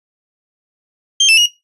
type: tone with pitch steps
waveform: 35% pulse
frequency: 3170 / 2650 / 2879 Hz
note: G7 / E7 / F#7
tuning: +19 / +9 / -48 cents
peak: -5 dBFS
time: 1.2-1.461 s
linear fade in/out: 5 ms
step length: 87 ms
effects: noise-tail reverb RT60 0.2 s tail -17 dB re dry + resampled to 24000 Hz